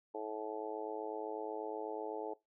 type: harmonic tone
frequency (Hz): 108.1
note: A2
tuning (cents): -30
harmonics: 3 / 4 / 5 / 6 / 7 / 8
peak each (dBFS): -47 / -42 / -46 / -48 / -50 / -46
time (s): 0.14-2.34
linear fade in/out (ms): 10
effects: noise-tail reverb RT60 0.2 s tail -21 dB re dry